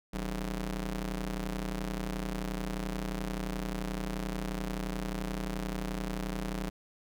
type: ring-modulated tone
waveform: sawtooth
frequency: 116.54 Hz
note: A#2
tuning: in tune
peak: -26 dBFS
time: 0.13-6.7 s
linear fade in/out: 10 ms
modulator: 74 Hz
effects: none